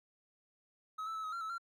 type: tone with pitch steps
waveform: triangle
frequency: 1278 / 1319 / 1302 / 1269 / 1372 / 1302 / 1373 Hz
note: D#6 / E6 / E6 / D#6 / F6 / E6 / F6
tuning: +46 / +1 / -22 / +34 / -31 / -22 / -30 cents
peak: -36 dBFS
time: 0.98-1.582 s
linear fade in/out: 10 ms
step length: 86 ms
effects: none